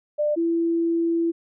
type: tone pair in turn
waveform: sine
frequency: 596 / 334.5 Hz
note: D5 / E4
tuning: +25 / +25 cents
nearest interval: minor seventh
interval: 1000 cents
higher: first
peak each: -19 dBFS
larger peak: neither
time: 0.18-0.36 / 0.36-1.32 s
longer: second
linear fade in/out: 20 ms
effects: none